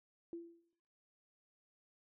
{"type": "tone with exponential decay", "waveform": "sine", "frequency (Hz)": 337.9, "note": "E4", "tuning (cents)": 43, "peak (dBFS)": -40, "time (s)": [0.33, 0.73], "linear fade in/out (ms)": 1, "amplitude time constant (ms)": 85, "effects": ["noise-tail reverb RT60 0.7 s tail -17 dB re dry"]}